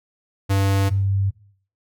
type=tone pair in turn; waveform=square / sine; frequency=98 / 98 Hz; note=G2 / G2; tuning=0 / 0 cents; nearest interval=unison; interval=0 cents; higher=neither; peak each=-17 dBFS; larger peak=neither; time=0.49-0.9 / 0.9-1.31 s; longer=neither; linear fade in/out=20 ms; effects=noise-tail reverb RT60 0.5 s tail -18 dB re dry